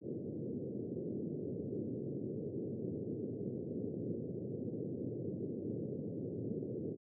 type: band-pass noise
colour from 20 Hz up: white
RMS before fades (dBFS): -41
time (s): 0.01-6.97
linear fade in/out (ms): 50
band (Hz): 100 to 460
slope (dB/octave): 48
effects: none